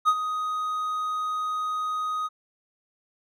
triangle tone with ADSR envelope, 1250 Hz, D#6, 8 cents sharp, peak -13 dBFS, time 0.05-2.29 s, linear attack 33 ms, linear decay 56 ms, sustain -11 dB, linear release 32 ms, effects none

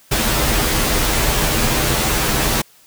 pink noise with comb filter, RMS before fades -17 dBFS, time 0.11-2.62 s, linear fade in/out 10 ms, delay 11 ms, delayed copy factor -0.7, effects white hiss -50 dBFS RMS until 2.86 s

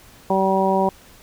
harmonic tone, 191.9 Hz, G3, 37 cents flat, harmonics 1 / 2 / 3 / 4 / 5, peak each -22 / -22 / -22 / -22 / -22 dBFS, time 0.3-0.89 s, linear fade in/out 2 ms, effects pink hiss -48 dBFS RMS until 1.22 s

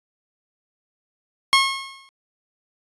15% pulse tone with exponential decay, 1084 Hz, C#6, 39 cents flat, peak -4 dBFS, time 1.53-2.09 s, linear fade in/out 0 ms, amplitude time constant 120 ms, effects resampled to 22050 Hz

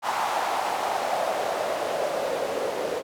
white noise with band-pass filter sweep, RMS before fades -27 dBFS, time 0.02-3.03 s, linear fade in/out 50 ms, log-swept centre 880 to 470 Hz, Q 3.6, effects none

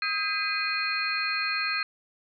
sine tone cluster, 1268 / 1605 / 2035 / 2473 / 4223 Hz, D#6 / G6 / C7 / D#7 / C8, +32 / +40 / -49 / -11 / +15 cents, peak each -33 / -32 / -35 / -30 / -32 dBFS, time 0.02-1.83 s, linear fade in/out 2 ms, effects none

